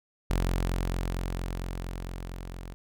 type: tone with level ramp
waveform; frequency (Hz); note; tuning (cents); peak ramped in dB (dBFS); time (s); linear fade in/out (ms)
sawtooth; 44.37; F1; +28; -20 to -35; 0.3-2.74; 0
effects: none